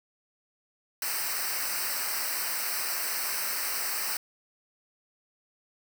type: noise with comb filter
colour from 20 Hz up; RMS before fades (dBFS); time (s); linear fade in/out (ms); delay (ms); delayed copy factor
white; -31; 1.02-4.17; 2; 0.29; -0.9
effects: none